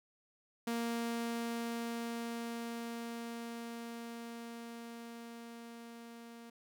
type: tone with level ramp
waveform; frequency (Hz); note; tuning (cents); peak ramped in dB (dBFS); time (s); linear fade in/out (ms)
sawtooth; 233.1; A#3; 0; -30 to -46; 0.67-6.5; 5
effects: none